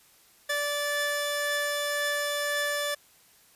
sawtooth tone pair together, 582.3 / 1745 Hz, D5 / A6, -15 / -15 cents, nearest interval octave + perfect fifth, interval 1900 cents, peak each -26 dBFS, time 0.49-2.95 s, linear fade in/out 10 ms, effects white hiss -59 dBFS RMS until 3.55 s + resampled to 32000 Hz

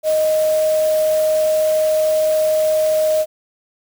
sine tone in noise, 622.3 Hz, D#5, in tune, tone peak -13 dBFS, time 0.03-3.26 s, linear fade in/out 50 ms, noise white, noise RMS -31 dBFS, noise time 0.03-3.26 s, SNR +15 dB, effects none

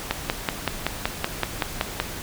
click train, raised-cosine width 0.3 ms, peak -5 dBFS, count 11, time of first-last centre 0.11-2 s, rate 5.29 Hz, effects pink hiss -34 dBFS RMS until 2.22 s

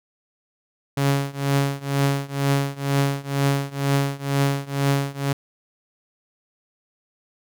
sawtooth tone with tremolo, 139.4 Hz, C#3, 10 cents sharp, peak -12 dBFS, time 0.97-5.33 s, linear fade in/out 5 ms, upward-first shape triangle, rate 2.1 Hz, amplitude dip 95%, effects none

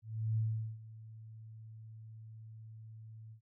sine tone with ADSR envelope, 110.5 Hz, A2, 8 cents sharp, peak -29 dBFS, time 0.02-3.41 s, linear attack 350 ms, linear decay 410 ms, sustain -19 dB, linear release 93 ms, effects none

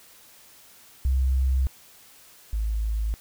sine tone pair in turn, 65.41 / 53.92 Hz, C2 / A1, 0 / -34 cents, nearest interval minor third, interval 334 cents, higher first, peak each -19 / -23 dBFS, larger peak first, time 1.05-1.67 / 2.53-3.14 s, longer first, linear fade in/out 0 ms, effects white hiss -52 dBFS RMS until 3.2 s

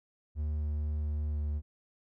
triangle tone with pitch glide, 75.2 to 74.21 Hz, D2 to D2, +42 to +19 cents, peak -28 dBFS, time 0.35-1.62 s, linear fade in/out 50 ms, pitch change -23 cents, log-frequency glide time 1.24-1.45 s, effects none

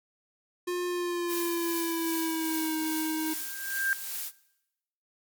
square tone with pitch glide, 355.9 to 315.2 Hz, F4 to D#4, +33 to +23 cents, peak -29 dBFS, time 0.67-3.34 s, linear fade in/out 10 ms, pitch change -210 cents, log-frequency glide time 0.87-2.76 s
blue noise with tremolo, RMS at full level -34 dBFS, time 1.27-4.32 s, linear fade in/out 50 ms, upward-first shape triangle, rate 2.5 Hz, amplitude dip 45%
sine tone with exponential growth, 1589 Hz, G6, 23 cents sharp, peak -22 dBFS, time 3.14-3.93 s, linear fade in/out 0 ms, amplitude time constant 170 ms
effects noise-tail reverb RT60 0.9 s tail -20 dB re dry + MP3 96 kbps

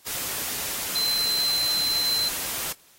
sine tone in noise, 4081 Hz, C8, 44 cents flat, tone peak -22 dBFS, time 0.95-2.29 s, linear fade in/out 10 ms, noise white, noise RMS -30 dBFS, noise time 0.06-2.73 s, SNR +5 dB, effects white hiss -56 dBFS RMS until 2.98 s + AAC 48 kbps

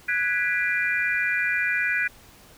sine chord, G# half-diminished seventh, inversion third, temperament equal with one note detuned, 1480 / 1661.2 / 1975.5 / 2393 Hz, F#6 / G#6 / B6 / D7, 0 / 0 / 0 / +32 cents, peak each -27 dBFS, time 0.08-2.08 s, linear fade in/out 10 ms, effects pink hiss -51 dBFS RMS until 2.57 s

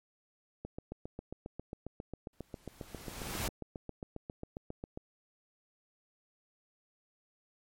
click train, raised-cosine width 2 ms, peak -27 dBFS, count 33, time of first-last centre 0.65-4.974 s, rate 7.4 Hz
pink noise with exponential growth, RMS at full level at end -34 dBFS, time 2.33-3.48 s, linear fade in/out 2 ms, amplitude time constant 250 ms
effects MP3 64 kbps

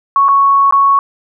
sine tone with dropouts, 1108.7 Hz, C#6, in tune, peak -6 dBFS, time 0.16-0.99 s, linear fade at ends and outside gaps 1 ms, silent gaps 0.284-0.288 / 0.71-0.724 s, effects none

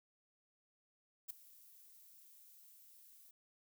violet noise with ADSR envelope, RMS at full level -42 dBFS, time 1.28-3.31 s, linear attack 21 ms, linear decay 8 ms, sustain -20 dB, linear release 4 ms, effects none

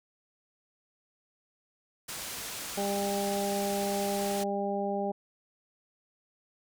white low-pass noise, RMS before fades -39 dBFS, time 2.08-4.44 s, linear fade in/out 10 ms, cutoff 11000 Hz, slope 12 dB/octave
harmonic tone, 200 Hz, G3, 35 cents sharp, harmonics 1 / 2 / 3 / 4, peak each -34 / -34 / -34 / -34 dBFS, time 2.77-5.12 s, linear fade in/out 10 ms
effects none

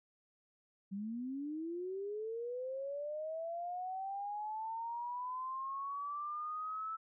sine linear sweep, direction up, 190 to 1318.5 Hz, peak -38 dBFS, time 0.91-6.97 s, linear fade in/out 20 ms, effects none

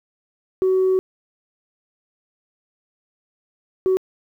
sine tone bursts at uneven times, 375.6 Hz, F#4, 26 cents sharp, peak -13 dBFS, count 2, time 0.62-0.99 / 3.86-3.97 s, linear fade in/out 0 ms, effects tanh soft clip ceiling -12 dBFS + 9-bit

